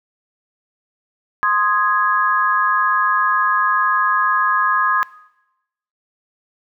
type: chord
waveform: sine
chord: Ab major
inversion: first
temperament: equal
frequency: 1046.5 / 1244.5 / 1661.2 Hz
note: C6 / Eb6 / Ab6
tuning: 0 / 0 / 0 cents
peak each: -18 dBFS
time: 1.43-5.03 s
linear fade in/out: 0 ms
effects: noise-tail reverb RT60 0.9 s tail -20 dB re dry